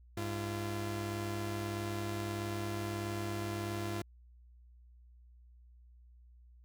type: tone pair together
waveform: sawtooth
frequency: 101.6 / 341.7 Hz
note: G#2 / F4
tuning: -38 / -38 cents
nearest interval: octave + major sixth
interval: 2100 cents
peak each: -34 / -35 dBFS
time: 0.17-4.02 s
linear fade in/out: 5 ms
effects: added 60 Hz sine -56 dBFS peak until 6.64 s